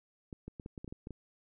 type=clicks; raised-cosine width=3 ms; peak=-30 dBFS; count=10; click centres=0.328 / 0.48 / 0.598 / 0.661 / 0.778 / 0.845 / 0.878 / 0.925 / 1.071 / 1.107 s; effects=none